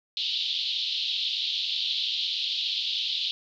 white band-pass noise, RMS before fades -29 dBFS, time 0.17-3.31 s, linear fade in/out 0 ms, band 3100 to 4100 Hz, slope 48 dB/octave, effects none

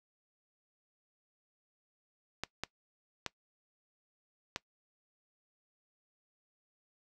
clicks, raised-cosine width 0.2 ms, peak -17 dBFS, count 4, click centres 2.436 / 2.636 / 3.263 / 4.561 s, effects noise-tail reverb RT60 0.1 s tail -21 dB re dry

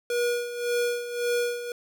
square tone with tremolo, 481.1 Hz, B4, 45 cents flat, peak -23 dBFS, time 0.1-1.72 s, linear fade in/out 2 ms, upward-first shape sine, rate 1.8 Hz, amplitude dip 70%, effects none

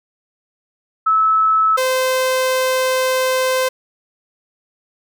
sine / sawtooth tone pair in turn, 1302 / 516.7 Hz, E6 / C5, -22 / -22 cents, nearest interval octave + major third, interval 1600 cents, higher first, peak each -11 dBFS, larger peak neither, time 1.06-1.77 / 1.77-3.69 s, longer second, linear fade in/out 10 ms, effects none

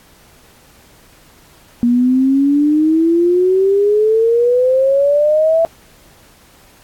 sine exponential sweep, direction up, 236.6 to 666 Hz, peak -9 dBFS, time 1.83-5.65 s, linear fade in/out 0 ms, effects pink hiss -47 dBFS RMS until 6.83 s + AAC 64 kbps

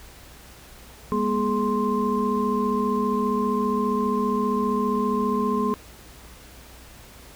sine tone cluster, 205.2 / 240.2 / 421.1 / 1048 Hz, G#3 / B3 / G#4 / C6, -21 / -48 / +24 / +2 cents, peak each -26 dBFS, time 1.12-5.74 s, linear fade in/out 0 ms, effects added 60 Hz sine -49 dBFS peak until 7.35 s + pink hiss -47 dBFS RMS until 7.35 s

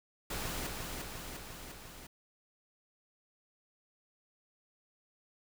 pink noise with echo, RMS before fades -38 dBFS, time 0.3-0.67 s, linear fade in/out 5 ms, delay 350 ms, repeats 4, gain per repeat -3 dB, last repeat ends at 2.07 s, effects none

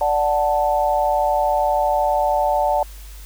sine chord, D major, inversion none, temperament equal, 587.3 / 740 / 880 Hz, D5 / F#5 / A5, 0 / 0 / 0 cents, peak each -20 dBFS, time 0.01-2.83 s, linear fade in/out 2 ms, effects added 50 Hz sine -35 dBFS peak until 3.25 s + white hiss -45 dBFS RMS until 3.25 s

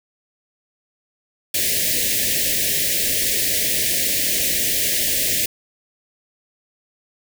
white band-stop noise, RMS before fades -20 dBFS, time 1.54-5.46 s, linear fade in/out 5 ms, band 660 to 1700 Hz, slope 96 dB/octave, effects none

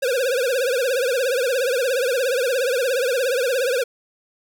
square tone with vibrato, 510 Hz, C5, 44 cents flat, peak -19 dBFS, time 0.02-3.84 s, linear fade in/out 10 ms, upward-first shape triangle, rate 17 Hz, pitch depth 170 cents each way, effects none

